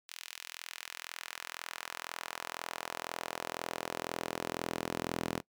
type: tone with high-pass filter sweep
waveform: sawtooth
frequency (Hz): 42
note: E1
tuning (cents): +33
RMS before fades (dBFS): -41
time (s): 0.08-5.41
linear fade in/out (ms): 20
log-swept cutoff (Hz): 2900 to 240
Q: 0.92
effects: noise-tail reverb RT60 0.1 s tail -21 dB re dry